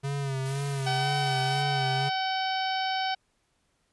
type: tone with vibrato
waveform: square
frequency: 137 Hz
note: C#3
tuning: 20 cents flat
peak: -29 dBFS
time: 0.03-2.1 s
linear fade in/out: 20 ms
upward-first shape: sine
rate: 2 Hz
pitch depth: 54 cents each way
type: noise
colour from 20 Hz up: white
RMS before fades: -43 dBFS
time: 0.45-1.63 s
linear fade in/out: 10 ms
type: harmonic tone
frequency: 760 Hz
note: F#5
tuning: 46 cents sharp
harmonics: 1 / 2 / 3 / 4 / 5 / 6 / 7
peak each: -28 / -35 / -38 / -36 / -40 / -40 / -39 dBFS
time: 0.86-3.15 s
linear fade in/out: 10 ms
effects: pink hiss -72 dBFS RMS until 3.92 s + resampled to 24000 Hz